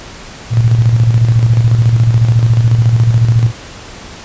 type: tone with tremolo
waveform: sine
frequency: 115.5 Hz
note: A#2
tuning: 16 cents flat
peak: -4 dBFS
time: 0.5-3.52 s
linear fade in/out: 50 ms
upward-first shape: square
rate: 14 Hz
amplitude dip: 50%
effects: pink hiss -31 dBFS RMS until 4.24 s + resampled to 16000 Hz